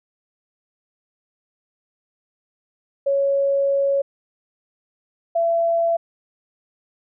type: tone pair in turn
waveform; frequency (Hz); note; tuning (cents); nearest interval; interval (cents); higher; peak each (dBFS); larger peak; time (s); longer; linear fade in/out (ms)
sine; 555 / 672.3; C#5 / E5; +2 / +34; minor third; 332; second; -16; neither; 3.06-4.02 / 5.35-5.97; first; 10
effects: none